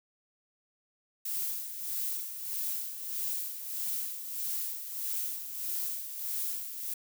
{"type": "noise with tremolo", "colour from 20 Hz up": "violet", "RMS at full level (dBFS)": -33, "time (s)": [1.25, 6.94], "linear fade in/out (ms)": 5, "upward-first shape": "sine", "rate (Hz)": 1.6, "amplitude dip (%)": 60, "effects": []}